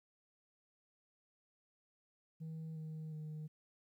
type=tone with pitch steps; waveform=sine; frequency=160 / 156.98 / 154.02 Hz; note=D#3 / D#3 / D#3; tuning=+49 / +16 / -17 cents; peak=-40 dBFS; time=2.4-3.48 s; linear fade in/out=20 ms; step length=360 ms; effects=tanh soft clip ceiling -42 dBFS + 13-bit